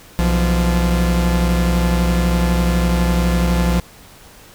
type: tone pair together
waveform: 45% pulse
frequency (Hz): 61.74 / 173.22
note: B1 / F3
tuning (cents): 0 / -14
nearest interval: octave + tritone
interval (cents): 1786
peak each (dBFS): -16 / -17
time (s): 0.19-3.8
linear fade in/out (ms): 0
effects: pink hiss -43 dBFS RMS until 4.54 s